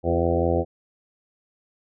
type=harmonic tone with a mistuned harmonic; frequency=84.8 Hz; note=E2; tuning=50 cents sharp; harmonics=1 / 2 / 3 / 4 / 5 / 6 / 7 / 8 / 9; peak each=-25 / -30 / -30 / -26 / -29 / -25 / -30 / -30 / -31 dBFS; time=0.03-0.65 s; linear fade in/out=50 ms; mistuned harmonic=4; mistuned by=+22 cents; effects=none